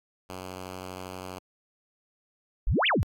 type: tone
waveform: 5% pulse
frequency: 92.5 Hz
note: F#2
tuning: in tune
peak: -26 dBFS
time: 0.29-1.39 s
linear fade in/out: 10 ms
type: exponential two-way sweep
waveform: sine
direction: up then down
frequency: 30.13 to 3520 to 60.3 Hz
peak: -21 dBFS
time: 2.67-3.03 s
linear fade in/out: 0 ms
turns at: 2.87 s
effects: AAC 64 kbps